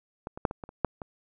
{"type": "clicks", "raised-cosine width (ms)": 1, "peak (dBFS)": [-21, -25, -9, -21, -24, -29, -9, -23], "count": 8, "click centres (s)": [0.271, 0.375, 0.452, 0.511, 0.638, 0.691, 0.847, 1.018], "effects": []}